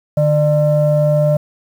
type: tone pair together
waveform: sine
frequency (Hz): 150 / 598.9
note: D3 / D5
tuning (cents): +37 / +34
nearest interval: 2 octaves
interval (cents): 2397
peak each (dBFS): -12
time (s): 0.17-1.37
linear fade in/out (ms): 5
effects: tanh soft clip ceiling -5 dBFS + 7-bit